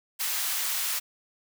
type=high-pass noise; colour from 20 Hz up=white; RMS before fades=-29 dBFS; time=0.19-1 s; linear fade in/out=20 ms; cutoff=1000 Hz; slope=12 dB/octave; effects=none